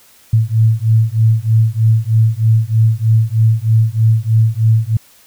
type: beating tone pair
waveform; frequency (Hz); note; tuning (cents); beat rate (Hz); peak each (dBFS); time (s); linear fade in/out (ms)
sine; 110 / 113.2; A2 / A2; 0 / +50; 3.2; -12; 0.33-4.97; 5
effects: white hiss -47 dBFS RMS until 5.26 s